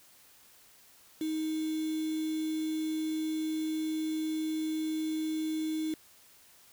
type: tone with quantisation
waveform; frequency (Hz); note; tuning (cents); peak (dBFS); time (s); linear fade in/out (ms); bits
sine; 314; D#4; +16; -30; 1.21-5.94; 2; 7
effects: white hiss -59 dBFS RMS until 6.72 s